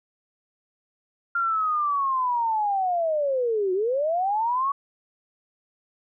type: linear two-way sweep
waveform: sine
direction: down then up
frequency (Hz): 1396.9 to 360 to 1130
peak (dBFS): -21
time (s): 1.35-4.72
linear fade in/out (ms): 5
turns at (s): 3.73
effects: none